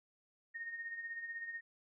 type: tone with tremolo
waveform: sine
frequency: 1849 Hz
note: A#6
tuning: 15 cents flat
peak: -39 dBFS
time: 0.54-1.61 s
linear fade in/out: 20 ms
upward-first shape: sine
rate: 16 Hz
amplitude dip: 55%
effects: none